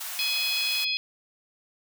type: high-pass noise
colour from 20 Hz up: white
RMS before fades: -35 dBFS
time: 0-0.85 s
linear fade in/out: 10 ms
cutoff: 670 Hz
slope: 48 dB/octave
type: harmonic tone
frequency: 839 Hz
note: G#5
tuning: 17 cents sharp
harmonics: 3 / 4 / 5 / 6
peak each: -29 / -30 / -31 / -32 dBFS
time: 0.19-0.97 s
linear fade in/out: 0 ms
effects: none